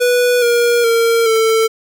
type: tone with pitch steps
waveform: square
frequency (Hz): 490.9 / 475.5 / 460.7 / 446.3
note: B4 / A#4 / A#4 / A4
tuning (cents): -10 / +34 / -20 / +25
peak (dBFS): -11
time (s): 0-1.68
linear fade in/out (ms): 20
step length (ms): 420
effects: none